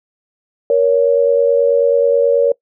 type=tone pair together; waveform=sine; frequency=471.7 / 561 Hz; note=A#4 / C#5; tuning=+20 / +21 cents; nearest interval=minor third; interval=301 cents; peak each=-12 dBFS; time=0.7-2.52 s; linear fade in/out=2 ms; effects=noise-tail reverb RT60 0.1 s tail -23 dB re dry